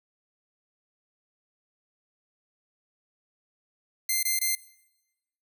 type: tone bursts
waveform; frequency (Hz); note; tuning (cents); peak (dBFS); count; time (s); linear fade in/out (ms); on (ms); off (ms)
5% pulse; 2086; C7; -6; -14; 3; 4.09-4.552; 5; 140; 21
effects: noise-tail reverb RT60 1.0 s tail -22 dB re dry